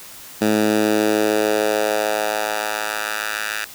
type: tone with high-pass filter sweep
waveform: 10% pulse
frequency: 106.8 Hz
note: G#2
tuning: 49 cents sharp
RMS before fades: -20 dBFS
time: 0.41-3.65 s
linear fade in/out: 10 ms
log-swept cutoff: 210 to 1700 Hz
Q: 1.6
effects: white hiss -39 dBFS RMS until 3.74 s